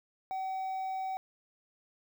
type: tone with quantisation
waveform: triangle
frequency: 760 Hz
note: F#5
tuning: 46 cents sharp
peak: -31 dBFS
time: 0.31-1.17 s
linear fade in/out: 0 ms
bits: 9
effects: none